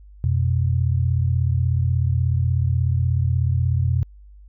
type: tone pair together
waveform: sine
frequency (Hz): 88.1 / 124.59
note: F2 / B2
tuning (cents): +16 / +16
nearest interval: tritone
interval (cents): 600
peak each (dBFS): -19 / -20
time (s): 0.24-4.03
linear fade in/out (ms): 0
effects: added 50 Hz sine -42 dBFS peak until 4.48 s